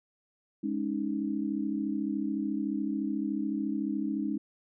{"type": "chord", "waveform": "sine", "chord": "Ab suspended fourth", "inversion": "none", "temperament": "equal", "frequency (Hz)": [207.7, 277.2, 311.1], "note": ["Ab3", "Db4", "Eb4"], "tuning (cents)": [0, 0, 0], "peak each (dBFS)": -33, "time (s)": [0.63, 4.38], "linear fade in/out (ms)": 10, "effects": []}